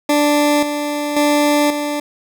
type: tone with tremolo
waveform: 20% pulse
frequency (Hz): 293.7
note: D4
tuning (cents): 0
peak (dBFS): -7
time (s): 0.09-2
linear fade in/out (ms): 5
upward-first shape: square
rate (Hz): 0.93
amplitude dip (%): 55
effects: none